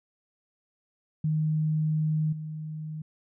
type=tone with level steps; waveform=sine; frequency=155.2 Hz; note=D#3; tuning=4 cents flat; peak=-23 / -33 dBFS; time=1.24-3.02 s; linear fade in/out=5 ms; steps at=2.32 s; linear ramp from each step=10 ms; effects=none